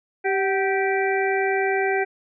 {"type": "harmonic tone with a mistuned harmonic", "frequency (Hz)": 390, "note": "G4", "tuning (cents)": -9, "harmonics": [1, 2, 4, 5, 6], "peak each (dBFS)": [-22, -25, -28, -29, -30], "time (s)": [0.24, 2.05], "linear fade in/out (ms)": 20, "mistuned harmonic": 2, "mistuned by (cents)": -46, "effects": []}